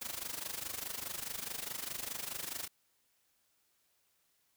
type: noise with amplitude modulation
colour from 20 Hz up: white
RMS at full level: -38 dBFS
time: 0.01-2.68 s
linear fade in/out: 10 ms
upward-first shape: sine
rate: 24.8 Hz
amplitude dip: 80%
effects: white hiss -75 dBFS RMS until 4.56 s